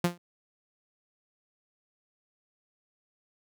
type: tone with exponential decay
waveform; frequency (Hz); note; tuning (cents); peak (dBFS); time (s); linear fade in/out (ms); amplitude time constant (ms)
sawtooth; 174.61; F3; 0; -16; 0.04-0.18; 5; 30
effects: none